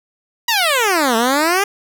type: exponential two-way sweep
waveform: 10% pulse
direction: down then up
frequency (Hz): 979 to 220 to 412.5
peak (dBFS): -5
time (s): 0.48-1.64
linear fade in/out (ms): 5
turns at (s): 1.16
effects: none